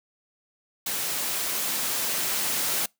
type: noise with level ramp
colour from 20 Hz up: white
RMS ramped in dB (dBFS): -29 to -26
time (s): 0.86-2.86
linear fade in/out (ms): 5
effects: noise-tail reverb RT60 0.2 s tail -26 dB re dry + high-pass 150 Hz 12 dB/octave